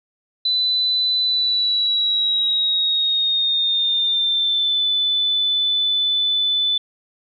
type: tone with pitch glide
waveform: sine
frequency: 4000 to 3502 Hz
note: B7 to A7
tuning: +21 to -9 cents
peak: -16 dBFS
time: 0.45-6.78 s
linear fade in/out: 5 ms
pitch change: -230 cents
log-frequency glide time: 1.23-4.85 s
effects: none